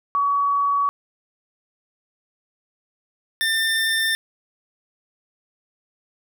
sine / 25% pulse tone pair in turn, 1131 / 1795.4 Hz, C#6 / A6, +34 / +34 cents, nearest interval minor sixth, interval 800 cents, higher second, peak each -17 / -15 dBFS, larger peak second, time 0.15-0.89 / 3.41-4.15 s, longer neither, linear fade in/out 0 ms, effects none

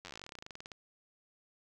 slowing click train, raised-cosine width 0.2 ms, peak -28 dBFS, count 25, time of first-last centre 0.05-0.718 s, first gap 10 ms, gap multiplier 1.08, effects none

